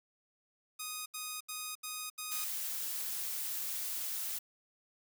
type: tone bursts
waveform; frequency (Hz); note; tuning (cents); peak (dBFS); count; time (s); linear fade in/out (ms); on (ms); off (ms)
5% pulse; 1244.5; D#6; 0; -27; 5; 0.79-2.448; 10; 270; 77
type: noise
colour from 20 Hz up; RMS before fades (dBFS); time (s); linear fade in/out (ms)
blue; -38; 2.31-4.39; 10
effects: none